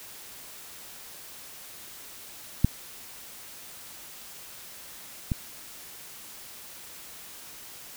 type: clicks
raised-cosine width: 5 ms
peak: -6 / -13 dBFS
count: 2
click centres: 2.646 / 5.318 s
effects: white hiss -45 dBFS RMS until 7.96 s